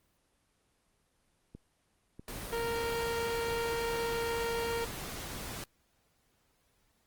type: click train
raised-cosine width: 3 ms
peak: -33 dBFS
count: 6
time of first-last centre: 1.55-4.776 s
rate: 1.55 Hz
type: noise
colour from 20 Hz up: pink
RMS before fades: -41 dBFS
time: 2.28-5.64 s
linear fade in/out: 2 ms
type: harmonic tone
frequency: 464.3 Hz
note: A#4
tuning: 7 cents flat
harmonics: 1 / 2 / 3 / 4 / 5 / 6 / 7 / 9 / 10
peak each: -33 / -39 / -43 / -45 / -47 / -49 / -50 / -52 / -53 dBFS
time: 2.52-4.85 s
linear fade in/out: 10 ms
effects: pink hiss -73 dBFS RMS until 7.06 s + Opus 24 kbps